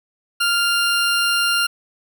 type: tone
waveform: 20% pulse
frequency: 1396.9 Hz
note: F6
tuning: in tune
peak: -11 dBFS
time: 0.4-1.67 s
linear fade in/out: 10 ms
effects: none